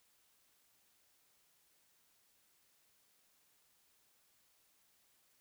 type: silence
effects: white hiss -73 dBFS RMS until 5.4 s